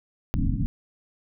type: low-pass noise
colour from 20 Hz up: pink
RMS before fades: -24 dBFS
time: 0.34-0.66 s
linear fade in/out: 0 ms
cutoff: 290 Hz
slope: 96 dB/octave
effects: none